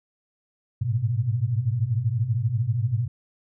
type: tone cluster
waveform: sine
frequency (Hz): 103.5 / 111.4 / 124.1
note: G#2 / A2 / B2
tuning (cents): -5 / +22 / +9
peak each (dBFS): -28 / -26 / -24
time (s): 0.81-3.08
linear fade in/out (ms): 10
effects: none